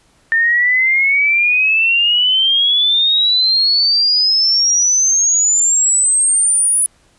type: exponential sweep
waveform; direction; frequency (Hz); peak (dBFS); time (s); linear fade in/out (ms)
sine; up; 1800 to 9990; -10; 0.32-6.86; 0
effects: pink hiss -54 dBFS RMS until 7.18 s + resampled to 24000 Hz